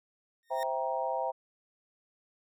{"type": "tone with exponential growth", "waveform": "sawtooth", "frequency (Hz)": 1843, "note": "A#6", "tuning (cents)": -20, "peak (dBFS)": -34, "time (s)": [0.43, 0.63], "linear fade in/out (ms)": 0, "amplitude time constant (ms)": 43}
{"type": "chord", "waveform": "sine", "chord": "C dominant seventh", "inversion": "none", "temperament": "equal with one note detuned", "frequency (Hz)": [523.3, 659.3, 784, 938.8], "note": ["C5", "E5", "G5", "Bb5"], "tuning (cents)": [0, 0, 0, 12], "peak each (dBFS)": -35, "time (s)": [0.5, 1.32], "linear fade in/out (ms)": 20}
{"effects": []}